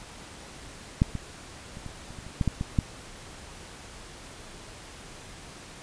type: clicks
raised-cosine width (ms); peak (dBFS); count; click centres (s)
5; -7 / -19 / -28 / -26 / -30 / -30 / -30 / -12 / -11 / -16 / -9; 11; 1.019 / 1.153 / 1.771 / 1.863 / 2.106 / 2.188 / 2.266 / 2.412 / 2.477 / 2.611 / 2.788
effects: pink hiss -45 dBFS RMS until 5.82 s + resampled to 22050 Hz